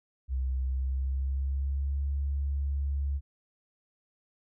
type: tone with pitch glide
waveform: sine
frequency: 64.9 to 69.96 Hz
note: C2 to C#2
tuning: -13 to +17 cents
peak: -27 dBFS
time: 0.28-3.21 s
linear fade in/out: 50 ms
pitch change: +130 cents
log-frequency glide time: 0.63-2.01 s
effects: none